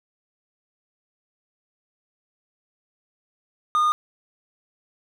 triangle tone, 1222 Hz, D#6, 32 cents flat, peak -15 dBFS, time 3.75-3.92 s, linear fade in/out 0 ms, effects none

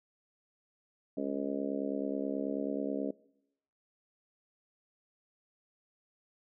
harmonic tone, 69.3 Hz, C#2, in tune, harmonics 3 / 4 / 5 / 6 / 7 / 8 / 9, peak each -40 / -35 / -45 / -40 / -41 / -43 / -41 dBFS, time 1.17-3.11 s, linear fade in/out 5 ms, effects noise-tail reverb RT60 0.8 s tail -22 dB re dry

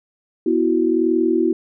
sine chord, B suspended fourth, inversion none, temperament just, 246.9 / 329.3 / 370.4 Hz, B3 / E4 / F#4, 0 / -2 / +2 cents, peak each -22 / -17 / -19 dBFS, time 0.46-1.53 s, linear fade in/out 5 ms, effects none

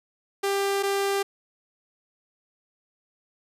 sawtooth tone pair in turn, 396.3 / 396.3 Hz, G4 / G4, +19 / +19 cents, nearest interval unison, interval 0 cents, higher neither, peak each -19 dBFS, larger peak neither, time 0.43-0.83 / 0.83-1.23 s, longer neither, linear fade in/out 10 ms, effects resampled to 32000 Hz + 9-bit

